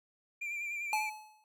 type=tone with vibrato; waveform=triangle; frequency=2369 Hz; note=D7; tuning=14 cents sharp; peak=-34 dBFS; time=0.41-1.1 s; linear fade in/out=10 ms; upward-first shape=sine; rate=10 Hz; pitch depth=38 cents each way
type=tone with exponential decay; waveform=square; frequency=858 Hz; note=A5; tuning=44 cents flat; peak=-28 dBFS; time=0.93-1.44 s; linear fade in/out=1 ms; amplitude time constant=110 ms
effects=none